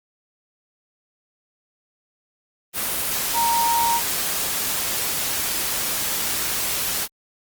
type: tone in noise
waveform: sine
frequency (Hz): 932.3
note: A#5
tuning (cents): 0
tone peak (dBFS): -18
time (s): 3.33-4.01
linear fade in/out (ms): 50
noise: white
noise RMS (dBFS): -24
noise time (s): 2.73-7.08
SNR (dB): +3
effects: Opus 32 kbps